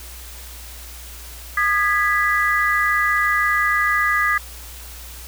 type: chord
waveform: sine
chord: G# minor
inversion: second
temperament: equal with one note detuned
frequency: 1221.7 / 1661.2 / 1975.5 Hz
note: D#6 / G#6 / B6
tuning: -32 / 0 / 0 cents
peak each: -20 dBFS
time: 1.57-4.38 s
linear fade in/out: 5 ms
effects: added 60 Hz sine -37 dBFS peak until 5.27 s + white hiss -39 dBFS RMS until 5.27 s